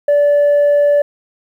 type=tone; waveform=sine; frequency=580 Hz; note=D5; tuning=22 cents flat; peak=-6 dBFS; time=0.08-1.02 s; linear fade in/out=5 ms; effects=tanh soft clip ceiling -7 dBFS + 8-bit